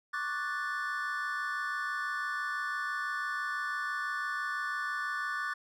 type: chord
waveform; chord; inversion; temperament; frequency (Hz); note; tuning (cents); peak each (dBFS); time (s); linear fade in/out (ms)
triangle; D major seventh; third; equal; 1108.7 / 1174.7 / 1480 / 1760; C#6 / D6 / F#6 / A6; 0 / 0 / 0 / 0; -40 / -36 / -35 / -35; 0.13-5.54; 10
effects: none